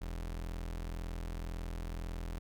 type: tone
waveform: 35% pulse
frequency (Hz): 41.91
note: E1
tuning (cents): +29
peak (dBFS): -36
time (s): 0.01-2.39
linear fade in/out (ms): 10
effects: none